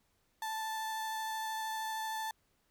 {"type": "tone with vibrato", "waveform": "35% pulse", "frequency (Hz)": 880, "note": "A5", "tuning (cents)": 0, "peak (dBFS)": -34, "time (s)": [0.42, 2.31], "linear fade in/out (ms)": 2, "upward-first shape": "triangle", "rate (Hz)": 13, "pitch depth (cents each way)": 11, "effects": ["pink hiss -75 dBFS RMS until 2.7 s"]}